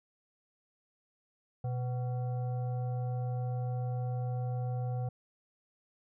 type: tone with frequency modulation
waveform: sine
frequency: 123.47 Hz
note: B2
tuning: in tune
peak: -31 dBFS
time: 1.64-5.09 s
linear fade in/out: 5 ms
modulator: 626 Hz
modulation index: 0.44
effects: none